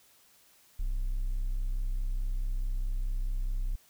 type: tone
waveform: triangle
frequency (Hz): 32.34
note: C1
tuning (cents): -19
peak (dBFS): -25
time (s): 0.79-3.76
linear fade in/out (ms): 10
effects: tanh soft clip ceiling -23 dBFS + white hiss -62 dBFS RMS until 3.89 s